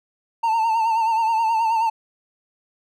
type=tone with vibrato; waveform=triangle; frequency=900 Hz; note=A5; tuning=39 cents sharp; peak=-15 dBFS; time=0.43-1.9 s; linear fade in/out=10 ms; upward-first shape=sine; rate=9.4 Hz; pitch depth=54 cents each way; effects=none